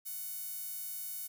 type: tone with high-pass filter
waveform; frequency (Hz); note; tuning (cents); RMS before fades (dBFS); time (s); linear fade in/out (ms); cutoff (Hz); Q
sawtooth; 740; F#5; 0; -41; 0.05-1.28; 20; 12000; 0.6
effects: 10-bit